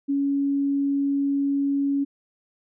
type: tone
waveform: sine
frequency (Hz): 279.6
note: C#4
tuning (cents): +15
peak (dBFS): -20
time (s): 0.08-2.05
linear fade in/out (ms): 20
effects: none